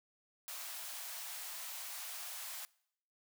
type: high-pass noise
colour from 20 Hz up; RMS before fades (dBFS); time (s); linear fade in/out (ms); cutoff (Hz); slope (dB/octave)
white; -45; 0.48-2.65; 0; 610; 48
effects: noise-tail reverb RT60 0.7 s tail -23 dB re dry